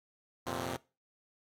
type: chord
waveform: 5% pulse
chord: F suspended fourth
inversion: none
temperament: equal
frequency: 87.31 / 116.54 / 130.81 Hz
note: F2 / Bb2 / C3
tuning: 0 / 0 / 0 cents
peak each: -29 dBFS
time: 0.46-0.77 s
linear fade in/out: 10 ms
effects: noise-tail reverb RT60 0.3 s tail -22 dB re dry + AAC 48 kbps